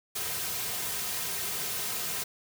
white noise with comb filter, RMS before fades -33 dBFS, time 0.15-2.24 s, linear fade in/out 10 ms, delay 3.5 ms, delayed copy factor -0.6, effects none

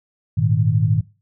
sine chord, Ab suspended second, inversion none, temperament equal, 103.83 / 116.54 / 155.56 Hz, Ab2 / Bb2 / Eb3, 0 / 0 / 0 cents, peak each -19 dBFS, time 0.37-1.01 s, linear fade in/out 10 ms, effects noise-tail reverb RT60 0.3 s tail -18 dB re dry

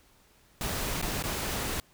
pink noise with dropouts, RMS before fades -32 dBFS, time 0.61-1.8 s, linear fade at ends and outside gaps 1 ms, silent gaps 1.015-1.025 / 1.225-1.238 s, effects pink hiss -62 dBFS RMS until 1.93 s

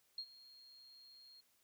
sine tone with ADSR envelope, 4245 Hz, C8, 24 cents sharp, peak -39 dBFS, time 0.18-1.41 s, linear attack 3 ms, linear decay 67 ms, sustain -19 dB, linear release 10 ms, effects white hiss -75 dBFS RMS until 1.63 s

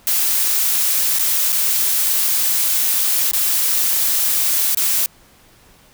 blue noise with dropouts, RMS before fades -17 dBFS, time 0.07-5.06 s, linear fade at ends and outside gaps 0 ms, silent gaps 1.187-1.194 / 1.521-1.527 / 3.312-3.334 / 4.747-4.772 s, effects pink hiss -50 dBFS RMS until 5.93 s

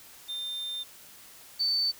triangle / sine tone pair in turn, 3600 / 4536 Hz, A7 / C#8, +39 / +39 cents, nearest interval major third, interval 400 cents, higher second, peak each -31 / -24 dBFS, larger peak second, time 0.28-0.84 / 1.59-1.92 s, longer first, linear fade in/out 20 ms, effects white hiss -51 dBFS RMS until 1.99 s

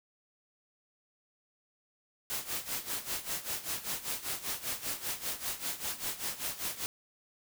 white noise with tremolo, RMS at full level -34 dBFS, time 2.3-6.86 s, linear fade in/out 0 ms, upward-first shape sine, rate 5.1 Hz, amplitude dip 80%, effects none

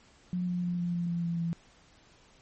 sine tone with pitch steps, 179.3 / 177.65 / 176.02 / 174.4 / 172.79 / 171.2 / 169.63 / 168.07 Hz, F3 / F3 / F3 / F3 / F3 / F3 / E3 / E3, +46 / +30 / +14 / -2 / -18 / -34 / +50 / +34 cents, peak -28 dBFS, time 0.33-1.53 s, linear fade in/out 0 ms, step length 150 ms, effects pink hiss -60 dBFS RMS until 2.41 s + MP3 32 kbps

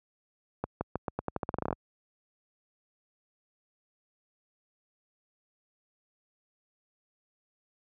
accelerating click train, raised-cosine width 1 ms, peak -16 dBFS, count 16, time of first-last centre 0.64-1.728 s, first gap 170 ms, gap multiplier 0.86, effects high-pass 60 Hz 12 dB/octave

